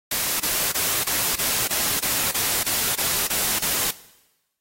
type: noise bursts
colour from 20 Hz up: white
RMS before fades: -23 dBFS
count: 12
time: 0.11-3.909 s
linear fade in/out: 5 ms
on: 290 ms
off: 29 ms
effects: noise-tail reverb RT60 1.0 s tail -18 dB re dry + AAC 48 kbps